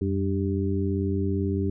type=harmonic tone with a mistuned harmonic; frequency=98 Hz; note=G2; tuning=in tune; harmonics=1 / 2 / 3 / 4; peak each=-26 / -29 / -30 / -30 dBFS; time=0.01-1.7 s; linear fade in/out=5 ms; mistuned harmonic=1; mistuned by=-130 cents; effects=none